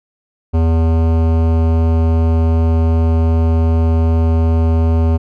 sine tone with hard clipping, 81.7 Hz, E2, 15 cents flat, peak -12 dBFS, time 0.53-5.18 s, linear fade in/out 20 ms, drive 17 dB, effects none

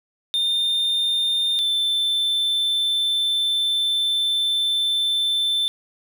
triangle tone pair in turn, 3621 / 3540 Hz, A7 / A7, +49 / +10 cents, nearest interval unison, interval 39 cents, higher first, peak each -17 dBFS, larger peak neither, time 0.34-1.59 / 1.59-5.68 s, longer second, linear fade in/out 0 ms, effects none

